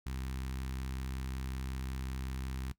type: tone with notch filter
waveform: sawtooth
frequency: 65.41 Hz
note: C2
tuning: in tune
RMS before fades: -39 dBFS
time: 0.06-2.72 s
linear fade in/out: 5 ms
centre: 560 Hz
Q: 0.73
effects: noise-tail reverb RT60 0.1 s tail -18 dB re dry